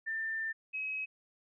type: tone pair in turn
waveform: sine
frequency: 1789 / 2550 Hz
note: A6 / D#7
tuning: +28 / +42 cents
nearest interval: tritone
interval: 614 cents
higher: second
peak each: -33 / -34 dBFS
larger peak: first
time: 0.06-0.53 / 0.73-1.06 s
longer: first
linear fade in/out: 20 ms
effects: none